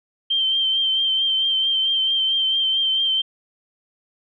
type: tone with vibrato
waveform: sine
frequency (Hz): 3136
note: G7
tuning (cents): 0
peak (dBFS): -17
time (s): 0.3-3.22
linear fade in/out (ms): 10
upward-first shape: triangle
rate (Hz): 4.5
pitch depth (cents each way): 33
effects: none